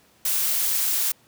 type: noise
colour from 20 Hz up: blue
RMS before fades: -23 dBFS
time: 0.25-1.12 s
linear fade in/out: 5 ms
effects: pink hiss -58 dBFS RMS until 1.27 s + high-pass 100 Hz 12 dB/octave